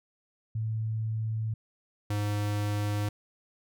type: tone pair in turn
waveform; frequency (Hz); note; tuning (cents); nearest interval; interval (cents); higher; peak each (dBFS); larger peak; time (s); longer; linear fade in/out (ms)
sine / square; 110.5 / 103.64; A2 / G#2; +8 / -3; minor second; 111; first; -28; neither; 0.55-1.54 / 2.1-3.09; neither; 5
effects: none